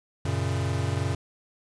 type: chord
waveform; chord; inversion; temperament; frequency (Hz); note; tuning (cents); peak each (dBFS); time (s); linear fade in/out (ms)
square; F# major; none; equal with one note detuned; 93.09 / 116.54 / 138.59; F#2 / A#2 / C#3; +11 / 0 / 0; -29 / -31 / -31; 0.25-1.15; 5
effects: resampled to 22050 Hz + 9-bit